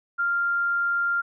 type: tone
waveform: sine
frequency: 1394 Hz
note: F6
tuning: 4 cents flat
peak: -21 dBFS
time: 0.18-1.22 s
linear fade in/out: 20 ms
effects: none